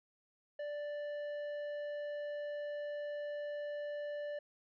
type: tone with tanh clipping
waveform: sine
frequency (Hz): 587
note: D5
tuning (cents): -1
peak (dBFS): -40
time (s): 0.59-4.39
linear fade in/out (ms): 5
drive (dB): 9
effects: none